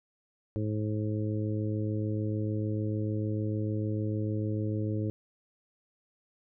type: harmonic tone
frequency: 106.7 Hz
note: G#2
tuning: 47 cents sharp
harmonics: 1 / 2 / 3 / 4 / 5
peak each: -30 / -37 / -35 / -40 / -42 dBFS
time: 0.56-5.1 s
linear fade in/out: 0 ms
effects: none